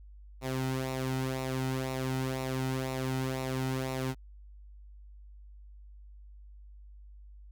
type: tone with flanger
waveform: sawtooth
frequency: 130.81 Hz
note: C3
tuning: in tune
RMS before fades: -33 dBFS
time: 0.41-4.15 s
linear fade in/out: 50 ms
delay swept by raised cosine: 0.62 to 1.82 ms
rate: 2 Hz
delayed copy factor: -0.6
effects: added 50 Hz sine -48 dBFS peak until 7.51 s